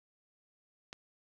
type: click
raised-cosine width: 0.2 ms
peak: -26 dBFS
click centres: 0.929 s
effects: none